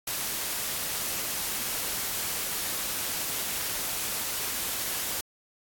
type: noise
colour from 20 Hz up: white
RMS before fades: -31 dBFS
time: 0.07-5.21 s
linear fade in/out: 5 ms
effects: AAC 64 kbps